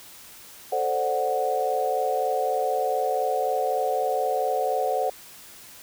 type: chord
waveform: sine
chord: D dominant seventh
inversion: second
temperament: equal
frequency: 440 / 523.3 / 587.3 / 740 Hz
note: A4 / C5 / D5 / F#5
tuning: 0 / 0 / 0 / 0 cents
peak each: -29 / -27 / -31 / -25 dBFS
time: 0.72-5.1 s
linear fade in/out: 5 ms
effects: white hiss -46 dBFS RMS until 5.82 s